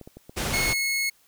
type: clicks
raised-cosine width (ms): 2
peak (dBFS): -28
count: 9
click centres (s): 0.013 / 0.075 / 0.17 / 0.295 / 0.371 / 0.403 / 0.437 / 0.522 / 0.655
type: low-pass noise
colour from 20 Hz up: pink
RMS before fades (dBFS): -28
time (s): 0.36-0.74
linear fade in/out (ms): 20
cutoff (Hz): 11000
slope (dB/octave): 12
type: tone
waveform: sawtooth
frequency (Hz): 2179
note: C#7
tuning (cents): -30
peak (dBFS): -20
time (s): 0.53-1.1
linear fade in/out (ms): 10
effects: white hiss -61 dBFS RMS until 1.27 s